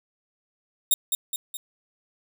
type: tone with echo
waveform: 5% pulse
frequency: 3700 Hz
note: A#7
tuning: 14 cents flat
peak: -9 dBFS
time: 0.91-0.94 s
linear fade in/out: 2 ms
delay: 210 ms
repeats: 3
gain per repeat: -5 dB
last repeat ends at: 1.57 s
effects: none